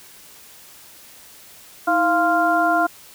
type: harmonic tone with a mistuned harmonic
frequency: 347.9 Hz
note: F4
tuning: 7 cents flat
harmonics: 1 / 2 / 3 / 4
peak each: -23 / -18 / -24 / -20 dBFS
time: 1.87-2.87 s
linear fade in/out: 10 ms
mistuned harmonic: 1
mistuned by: -140 cents
effects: white hiss -45 dBFS RMS until 3.14 s